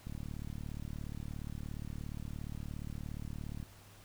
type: click train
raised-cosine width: 5 ms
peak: -30 dBFS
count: 133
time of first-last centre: 0.07-3.628 s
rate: 37.1 Hz
effects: added 100 Hz sine -58 dBFS peak until 4.04 s + pink hiss -59 dBFS RMS until 4.04 s